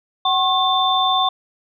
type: tone cluster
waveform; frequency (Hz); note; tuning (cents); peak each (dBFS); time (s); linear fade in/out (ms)
sine; 753 / 1080 / 3553; F#5 / C#6 / A7; +30 / -45 / +16; -19; 0.25-1.29; 5
effects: none